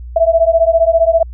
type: beating tone pair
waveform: sine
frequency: 653 / 668 Hz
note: E5 / E5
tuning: -17 / +23 cents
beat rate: 15 Hz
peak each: -11 dBFS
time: 0.16-1.23 s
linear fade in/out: 5 ms
effects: added 60 Hz sine -26 dBFS peak until 1.33 s